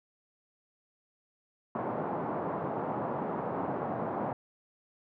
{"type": "band-pass noise", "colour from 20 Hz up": "white", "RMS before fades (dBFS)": -34, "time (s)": [1.75, 4.33], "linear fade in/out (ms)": 2, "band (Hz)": [120, 960], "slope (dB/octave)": 24, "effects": []}